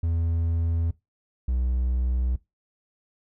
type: tone pair in turn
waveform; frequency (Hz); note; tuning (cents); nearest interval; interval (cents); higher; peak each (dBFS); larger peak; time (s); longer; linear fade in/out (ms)
triangle; 83.3 / 62.23; E2 / B1; +19 / +14; perfect fourth; 505; first; -20; neither; 0.03-0.91 / 1.48-2.36; neither; 5
effects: noise-tail reverb RT60 0.2 s tail -20 dB re dry